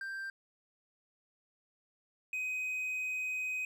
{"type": "tone pair in turn", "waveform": "triangle", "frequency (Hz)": [1576, 2513], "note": ["G6", "D#7"], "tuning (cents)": [9, 17], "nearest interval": "minor sixth", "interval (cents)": 808, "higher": "second", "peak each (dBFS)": [-36, -32], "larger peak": "second", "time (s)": [[0.01, 0.3], [2.33, 3.65]], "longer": "second", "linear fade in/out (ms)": 2, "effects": []}